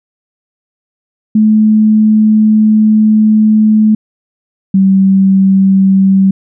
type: tone pair in turn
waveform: sine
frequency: 215.5 / 192.71 Hz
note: A3 / G3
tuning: -36 / -29 cents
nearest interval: major second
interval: 193 cents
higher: first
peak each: -4 dBFS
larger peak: neither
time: 1.35-3.95 / 4.74-6.31 s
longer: first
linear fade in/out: 5 ms
effects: none